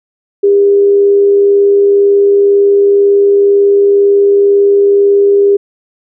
sine tone with amplitude modulation, 401.7 Hz, G4, 42 cents sharp, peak -3 dBFS, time 0.43-5.57 s, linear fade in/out 10 ms, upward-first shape sine, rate 82 Hz, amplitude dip 25%, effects none

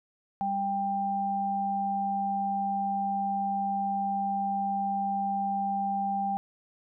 sine tone pair together, 198.07 / 791 Hz, G3 / G5, +18 / +15 cents, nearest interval 2 octaves, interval 2397 cents, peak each -34 / -27 dBFS, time 0.41-6.37 s, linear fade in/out 0 ms, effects none

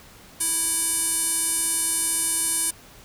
square tone with band-pass filter, 329.6 Hz, E4, in tune, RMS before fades -24 dBFS, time 0.4-2.71 s, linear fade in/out 10 ms, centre 9800 Hz, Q 5, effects pink hiss -48 dBFS RMS until 3.04 s

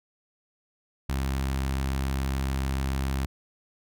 sawtooth tone with notch filter, 67 Hz, C2, 42 cents sharp, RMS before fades -28 dBFS, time 1.09-3.26 s, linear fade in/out 5 ms, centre 490 Hz, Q 1.6, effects none

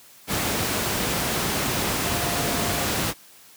sine tone in noise, 698.5 Hz, F5, in tune, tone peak -33 dBFS, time 2.03-2.88 s, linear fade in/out 50 ms, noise pink, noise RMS -24 dBFS, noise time 0.27-3.14 s, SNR -12 dB, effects white hiss -50 dBFS RMS until 3.56 s + high-pass 80 Hz 12 dB/octave

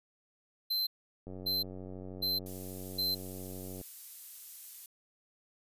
square tone bursts, 4095 Hz, C8, 38 cents flat, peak -30 dBFS, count 4, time 0.7-3.15 s, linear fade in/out 10 ms, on 170 ms, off 590 ms
click train, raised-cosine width 2 ms, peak -32 dBFS, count 238, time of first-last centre 1.27-3.813 s, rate 93.2 Hz
violet noise, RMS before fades -45 dBFS, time 2.46-4.86 s, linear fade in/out 2 ms
effects resampled to 32000 Hz

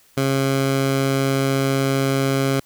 15% pulse tone, 135.8 Hz, C#3, 35 cents flat, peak -11 dBFS, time 0.17-2.6 s, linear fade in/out 5 ms, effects white hiss -55 dBFS RMS until 2.65 s

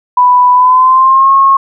sine tone with pitch glide, 991 to 1087 Hz, B5 to C#6, +6 to -34 cents, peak -3 dBFS, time 0.17-1.57 s, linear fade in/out 5 ms, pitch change +160 cents, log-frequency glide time 0.53-1.32 s, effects none

